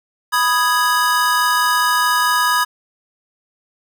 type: chord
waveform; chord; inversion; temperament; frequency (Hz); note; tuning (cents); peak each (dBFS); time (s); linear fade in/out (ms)
square; G# minor; first; equal; 987.8 / 1244.5 / 1661.2; B5 / D#6 / G#6; 0 / 0 / 0; -19; 0.32-2.65; 20
effects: none